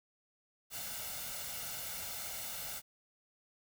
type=noise with comb filter; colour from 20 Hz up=white; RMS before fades=-42 dBFS; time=0.7-2.82 s; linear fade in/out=50 ms; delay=1.4 ms; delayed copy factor=+0.65; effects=none